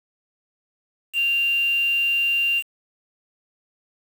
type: tone with quantisation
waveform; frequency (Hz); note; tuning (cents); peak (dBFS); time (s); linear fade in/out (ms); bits
sine; 2780; F7; -9; -18; 1.13-2.63; 50; 6
effects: none